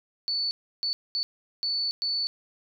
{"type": "tone bursts at uneven times", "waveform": "sine", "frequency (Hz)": 4474, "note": "C#8", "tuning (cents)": 15, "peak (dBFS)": -25, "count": 5, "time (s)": [[0.28, 0.51], [0.83, 0.93], [1.15, 1.23], [1.63, 1.91], [2.02, 2.27]], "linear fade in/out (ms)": 0, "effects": []}